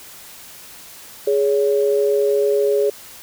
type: tone pair together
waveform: sine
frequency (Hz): 415.3 / 562.2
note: G#4 / C#5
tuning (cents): 0 / +24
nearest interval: perfect fourth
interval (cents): 524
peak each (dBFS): -15 / -20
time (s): 1.27-2.9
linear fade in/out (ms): 5
effects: white hiss -40 dBFS RMS until 3.22 s